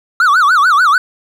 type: tone with vibrato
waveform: triangle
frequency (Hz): 1299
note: E6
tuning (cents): -26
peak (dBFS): -5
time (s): 0.2-0.98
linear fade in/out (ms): 2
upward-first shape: sine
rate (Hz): 6.8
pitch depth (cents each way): 260
effects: none